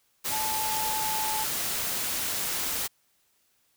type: tone in noise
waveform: sine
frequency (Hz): 869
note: A5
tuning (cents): -22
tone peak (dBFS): -30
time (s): 0.31-1.45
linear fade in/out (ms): 20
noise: white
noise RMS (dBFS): -30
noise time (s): 0.24-2.88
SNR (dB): -3
effects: white hiss -69 dBFS RMS until 3.76 s